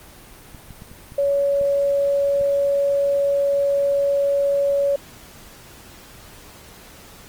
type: clicks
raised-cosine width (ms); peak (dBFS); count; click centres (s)
5; -26; 7; 0.547 / 0.707 / 0.821 / 0.915 / 1.121 / 1.613 / 2.412
type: tone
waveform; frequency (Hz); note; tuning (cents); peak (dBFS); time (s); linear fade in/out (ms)
sine; 562; C#5; +24; -16; 1.18-4.96; 5
effects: pink hiss -44 dBFS RMS until 7.28 s + Opus 24 kbps